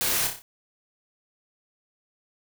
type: noise with echo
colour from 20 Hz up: white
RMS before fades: -26 dBFS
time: 0.01-0.27 s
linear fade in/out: 0 ms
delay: 30 ms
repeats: 5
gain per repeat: -5 dB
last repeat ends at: 0.42 s
effects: none